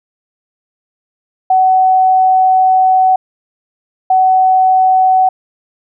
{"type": "tone pair in turn", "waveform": "sine", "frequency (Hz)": [751, 751], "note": ["F#5", "F#5"], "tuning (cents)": [26, 26], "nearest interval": "unison", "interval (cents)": 0, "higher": "neither", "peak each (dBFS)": -6, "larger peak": "neither", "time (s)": [[1.5, 3.16], [4.1, 5.29]], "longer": "first", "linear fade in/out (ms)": 5, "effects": []}